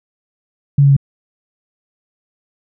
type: tone with pitch steps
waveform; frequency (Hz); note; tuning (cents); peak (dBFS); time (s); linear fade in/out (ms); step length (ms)
sine; 141.3 / 139.84 / 138.39; C#3 / C#3 / C#3; +34 / +16 / -3; -6; 0.78-0.966; 5; 62
effects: none